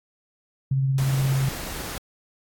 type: tone with tremolo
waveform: sine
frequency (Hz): 134.6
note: C3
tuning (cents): +49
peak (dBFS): -18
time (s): 0.71-1.49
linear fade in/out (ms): 5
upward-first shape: sine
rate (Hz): 17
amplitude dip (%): 25
type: noise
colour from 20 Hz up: pink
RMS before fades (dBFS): -33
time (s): 0.98-1.98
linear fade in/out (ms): 2
effects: AAC 64 kbps